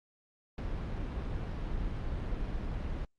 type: noise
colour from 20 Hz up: brown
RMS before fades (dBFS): -35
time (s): 0.58-3.05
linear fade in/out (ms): 2
effects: low-pass 4000 Hz 12 dB/octave + Opus 48 kbps